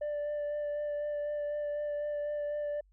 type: tone with vibrato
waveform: sine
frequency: 589 Hz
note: D5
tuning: 5 cents sharp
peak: -29 dBFS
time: 0.01-2.81 s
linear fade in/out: 10 ms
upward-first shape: sine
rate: 4 Hz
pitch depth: 13 cents each way
effects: tanh soft clip ceiling -31 dBFS + added 48 Hz sine -61 dBFS peak until 2.92 s